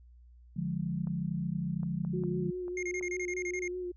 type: chord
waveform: sine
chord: D diminished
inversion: none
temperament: equal with one note detuned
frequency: 145.65 / 174.61 / 207.7 Hz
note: D3 / F3 / Ab3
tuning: -14 / 0 / 0 cents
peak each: -36 / -33 / -38 dBFS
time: 0.56-2.51 s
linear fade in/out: 10 ms
type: clicks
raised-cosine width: 1 ms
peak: -36 dBFS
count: 6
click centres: 1.072 / 1.832 / 2.049 / 2.237 / 2.681 / 3.011 s
type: tone with vibrato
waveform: sine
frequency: 360.3 Hz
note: F#4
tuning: 46 cents flat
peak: -34 dBFS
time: 2.13-3.92 s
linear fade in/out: 10 ms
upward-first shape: sine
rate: 5 Hz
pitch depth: 28 cents each way
type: tone bursts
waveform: square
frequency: 2134 Hz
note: C7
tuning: 34 cents sharp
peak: -35 dBFS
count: 11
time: 2.77-3.678 s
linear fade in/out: 2 ms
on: 58 ms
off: 27 ms
effects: added 60 Hz sine -53 dBFS peak until 3.96 s + resampled to 16000 Hz